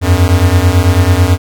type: beating tone pair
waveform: square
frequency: 85.5 / 94.6 Hz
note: F2 / F#2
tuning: -36 / +39 cents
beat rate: 9.1 Hz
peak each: -10 dBFS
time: 0.01-1.38 s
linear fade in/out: 50 ms
effects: none